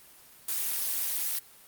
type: noise with amplitude modulation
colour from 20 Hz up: blue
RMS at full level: -27 dBFS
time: 0.48-1.39 s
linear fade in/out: 5 ms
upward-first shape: sine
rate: 291 Hz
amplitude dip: 70%
effects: white hiss -54 dBFS RMS until 1.67 s + Opus 32 kbps